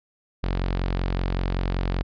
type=tone; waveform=sawtooth; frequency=45.25 Hz; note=F#1; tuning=38 cents flat; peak=-19 dBFS; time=0.43-2.03 s; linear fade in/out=10 ms; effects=resampled to 11025 Hz